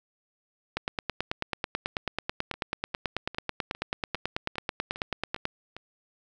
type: two click trains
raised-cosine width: 0.3 ms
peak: -24 / -12 dBFS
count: 9 / 44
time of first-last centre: 2.54-5.766 / 0.77-5.454 s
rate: 2.48 / 9.18 Hz
effects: none